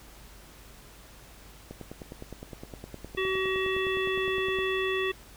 click train, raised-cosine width 2 ms, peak -26 dBFS, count 29, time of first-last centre 1.71-4.588 s, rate 9.73 Hz
harmonic tone, 379.3 Hz, F#4, 43 cents sharp, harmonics 1 / 3 / 5 / 7 / 9, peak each -28 / -36 / -33 / -35 / -37 dBFS, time 3.17-5.12 s, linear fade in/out 10 ms
effects added 50 Hz sine -52 dBFS peak until 5.36 s + pink hiss -52 dBFS RMS until 5.36 s

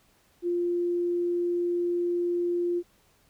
sine tone, 349.2 Hz, F4, in tune, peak -24 dBFS, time 0.42-2.83 s, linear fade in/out 50 ms, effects pink hiss -64 dBFS RMS until 3.29 s

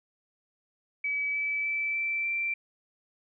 sine tone with pitch steps, 2286 / 2302 / 2318 / 2334 / 2350 Hz, D7 / D7 / D7 / D7 / D7, -47 / -35 / -23 / -11 / +1 cents, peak -27 dBFS, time 1.04-2.54 s, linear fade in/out 5 ms, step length 300 ms, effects none

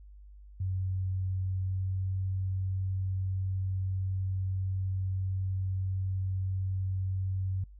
sine tone with pitch glide, 93.8 to 94.62 Hz, F#2 to F#2, +24 to +39 cents, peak -29 dBFS, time 0.6-7.64 s, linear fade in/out 5 ms, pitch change +15 cents, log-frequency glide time 1.44-2.17 s, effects noise-tail reverb RT60 0.1 s tail -24 dB re dry + added 50 Hz sine -48 dBFS peak until 7.79 s

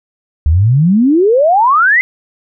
sine exponential sweep, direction up, 71.3 to 2093 Hz, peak -6 dBFS, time 0.46-2.01 s, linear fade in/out 0 ms, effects none

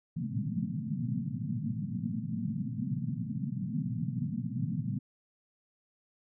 pink band-pass noise, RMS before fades -34 dBFS, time 0.16-4.99 s, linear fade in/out 10 ms, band 110 to 250 Hz, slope 96 dB/octave, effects none

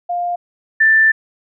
sine tone pair in turn, 703 / 1771.4 Hz, F5 / A6, +11 / +11 cents, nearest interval octave + major third, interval 1600 cents, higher second, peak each -17 / -8 dBFS, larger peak second, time 0.09-0.36 / 0.8-1.12 s, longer second, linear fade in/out 10 ms, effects none

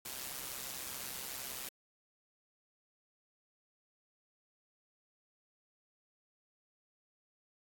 white noise with amplitude modulation, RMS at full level -40 dBFS, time 0.05-1.69 s, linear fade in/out 5 ms, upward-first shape sine, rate 131 Hz, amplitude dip 65%, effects AAC 64 kbps

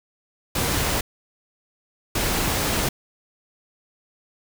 pink noise bursts at uneven times, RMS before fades -23 dBFS, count 2, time 0.55-1.01 / 2.15-2.89 s, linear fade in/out 5 ms, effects none

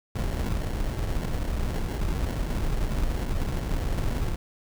brown noise with sample-and-hold, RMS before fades -27 dBFS, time 0.15-4.36 s, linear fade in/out 5 ms, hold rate 1225 Hz, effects none

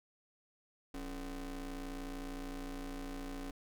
40% pulse ring-modulated tone, 152.8 Hz, D#3, 31 cents flat, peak -37 dBFS, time 0.94-3.51 s, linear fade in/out 5 ms, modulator 123 Hz, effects none

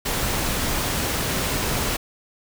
pink noise, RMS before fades -24 dBFS, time 0.05-1.97 s, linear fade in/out 10 ms, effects none

